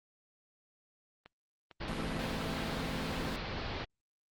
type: click train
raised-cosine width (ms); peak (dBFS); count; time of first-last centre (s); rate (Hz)
0.3; -35; 4; 1.26-2.617; 2.21
type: low-pass noise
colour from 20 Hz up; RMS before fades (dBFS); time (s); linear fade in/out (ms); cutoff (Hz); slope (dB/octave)
pink; -39; 1.8-3.85; 10; 4700; 48
type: chord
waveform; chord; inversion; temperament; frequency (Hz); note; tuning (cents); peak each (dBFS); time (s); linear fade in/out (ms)
sawtooth; A minor; second; equal; 164.81 / 220 / 261.6; E3 / A3 / C4; 0 / 0 / 0; -38; 1.88-3.36; 0
effects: Opus 32 kbps